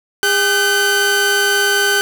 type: tone pair together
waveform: sawtooth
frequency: 404.6 / 1527.6 Hz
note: G#4 / G6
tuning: -45 / -45 cents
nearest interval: octave + major seventh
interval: 2300 cents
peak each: -14 / -10 dBFS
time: 0.23-2.01 s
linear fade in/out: 0 ms
effects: none